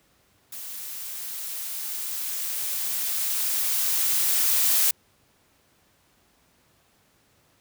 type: noise with level ramp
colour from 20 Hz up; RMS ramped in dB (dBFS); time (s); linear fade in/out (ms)
blue; -37 to -20; 0.52-4.91; 5
effects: pink hiss -63 dBFS RMS until 7.6 s + high-pass 60 Hz 12 dB/octave